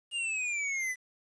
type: exponential sweep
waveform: square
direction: down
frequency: 2861 to 1975.5 Hz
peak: -31 dBFS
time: 0.11-0.96 s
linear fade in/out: 50 ms
effects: resampled to 22050 Hz + 10-bit